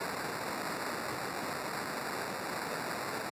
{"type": "noise with sample-and-hold", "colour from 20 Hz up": "blue", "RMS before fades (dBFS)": -37, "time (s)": [0, 3.3], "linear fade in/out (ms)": 10, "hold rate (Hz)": 3150, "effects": ["high-pass 150 Hz 12 dB/octave", "resampled to 32000 Hz"]}